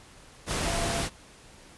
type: tone in noise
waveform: sine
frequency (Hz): 680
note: F5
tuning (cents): -46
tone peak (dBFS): -33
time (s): 0.64-1.05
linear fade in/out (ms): 50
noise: pink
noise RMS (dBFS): -29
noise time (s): 0.46-1.1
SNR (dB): -7
effects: pink hiss -52 dBFS RMS until 1.77 s + resampled to 24000 Hz